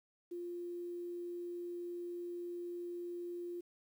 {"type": "tone with quantisation", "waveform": "sine", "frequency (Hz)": 349.2, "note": "F4", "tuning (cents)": 0, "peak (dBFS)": -40, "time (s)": [0.31, 3.61], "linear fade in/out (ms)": 10, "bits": 11, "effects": []}